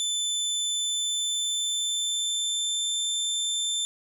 25% pulse tone with pitch glide, 3520 to 3555 Hz, A7 to A7, 0 to +17 cents, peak -21 dBFS, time 0-3.85 s, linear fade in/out 0 ms, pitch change +17 cents, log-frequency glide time 0.73-3.02 s, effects none

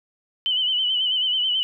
sine tone with vibrato, 3019 Hz, F#7, 34 cents sharp, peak -19 dBFS, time 0.46-1.63 s, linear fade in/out 0 ms, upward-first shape sine, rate 9.2 Hz, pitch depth 57 cents each way, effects none

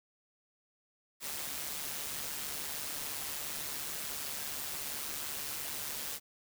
white noise with amplitude modulation, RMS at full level -37 dBFS, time 1.2-6.2 s, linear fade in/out 50 ms, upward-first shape sine, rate 146 Hz, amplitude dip 50%, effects none

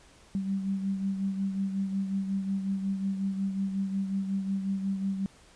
sine beating tone pair, 193.9 / 199.4 Hz, G3 / G3, -19 / +30 cents, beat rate 5.5 Hz, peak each -28 / -37 dBFS, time 0.35-5.26 s, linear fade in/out 0 ms, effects pink hiss -57 dBFS RMS until 5.55 s + resampled to 22050 Hz

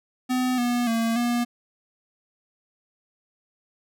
square tone with pitch steps, 253.3 / 242.4 / 228.2 / 239.7 Hz, B3 / B3 / A#3 / A#3, +44 / -32 / -37 / +48 cents, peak -22 dBFS, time 0.29-1.45 s, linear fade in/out 20 ms, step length 290 ms, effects none

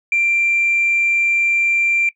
sine tone, 2364 Hz, D7, 11 cents sharp, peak -12 dBFS, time 0.12-2.09 s, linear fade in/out 2 ms, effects noise-tail reverb RT60 0.1 s tail -22 dB re dry + tanh soft clip ceiling -9 dBFS

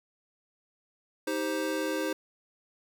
square chord, C minor, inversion first, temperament just, 314 / 392.4 / 523.3 Hz, Eb4 / G4 / C5, +16 / +2 / 0 cents, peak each -33 / -36 / -34 dBFS, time 1.27-2.13 s, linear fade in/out 5 ms, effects none

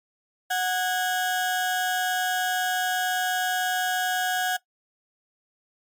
35% pulse tone pair together, 736 / 1641.8 Hz, F#5 / G#6, -9 / -20 cents, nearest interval octave + major second, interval 1389 cents, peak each -23 / -26 dBFS, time 0.5-4.57 s, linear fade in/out 10 ms, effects noise-tail reverb RT60 0.1 s tail -17 dB re dry + MP3 96 kbps

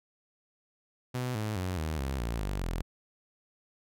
sawtooth tone with pitch steps, 125.5 / 107.38 / 91.87 / 78.6 / 67.25 / 57.54 / 49.23 / 42.12 Hz, B2 / A2 / F#2 / D#2 / C2 / A#1 / G1 / E1, +28 / -42 / -12 / +18 / +48 / -22 / +8 / +38 cents, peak -27 dBFS, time 1.14-2.82 s, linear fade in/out 10 ms, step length 210 ms, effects none

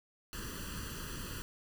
pink noise with comb filter, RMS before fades -42 dBFS, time 0.33-1.42 s, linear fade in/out 0 ms, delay 0.67 ms, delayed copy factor +0.95, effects none

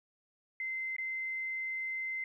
sine tone with dropouts, 2071 Hz, C7, 18 cents flat, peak -34 dBFS, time 0.6-2.24 s, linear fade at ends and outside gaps 2 ms, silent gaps 0.965-0.983 s, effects 12-bit

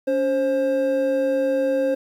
triangle tone pair together, 281.4 / 530 Hz, C#4 / C5, +26 / +22 cents, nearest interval major seventh, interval 1096 cents, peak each -23 / -17 dBFS, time 0.07-1.95 s, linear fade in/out 10 ms, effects 9-bit

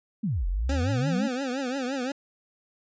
sine exponential two-way sweep, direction down then up, 240 to 41.2 to 240 Hz, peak -24 dBFS, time 0.23-1.28 s, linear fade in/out 10 ms, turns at 0.47 s
25% pulse tone with vibrato, 261.6 Hz, C4, in tune, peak -24 dBFS, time 0.69-2.12 s, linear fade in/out 5 ms, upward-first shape triangle, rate 5.8 Hz, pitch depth 150 cents each way
blue noise with exponential decay, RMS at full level -36 dBFS, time 0.69-0.98 s, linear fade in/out 5 ms, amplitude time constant 62 ms
effects resampled to 16000 Hz

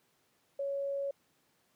sine tone, 557 Hz, C#5, 8 cents sharp, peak -32 dBFS, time 0.59-1.11 s, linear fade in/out 5 ms, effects pink hiss -72 dBFS RMS until 1.75 s + high-pass 150 Hz 12 dB/octave

